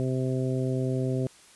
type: harmonic tone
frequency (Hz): 129.7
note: C3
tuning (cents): -15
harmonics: 1 / 2 / 3 / 4 / 5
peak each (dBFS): -27 / -31 / -32 / -36 / -39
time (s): 0-1.27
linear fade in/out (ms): 0
effects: white hiss -54 dBFS RMS until 1.55 s + resampled to 24000 Hz